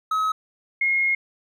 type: tone pair in turn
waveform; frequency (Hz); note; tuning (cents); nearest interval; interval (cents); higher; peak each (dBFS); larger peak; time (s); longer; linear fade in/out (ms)
triangle / sine; 1279 / 2151; D#6 / C7; +47 / +47; major sixth; 900; second; -18; neither; 0.11-0.32 / 0.81-1.15; second; 5
effects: none